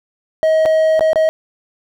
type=tone with dropouts; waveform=triangle; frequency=634 Hz; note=D#5; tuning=32 cents sharp; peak=-8 dBFS; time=0.43-1.29 s; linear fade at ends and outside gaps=0 ms; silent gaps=0.654-0.659 / 0.994-1.008 / 1.132-1.158 s; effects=none